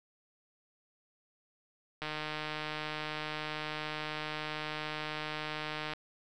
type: click train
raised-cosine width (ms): 0.3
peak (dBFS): -21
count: 600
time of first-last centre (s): 2.02-5.935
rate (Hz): 153
effects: none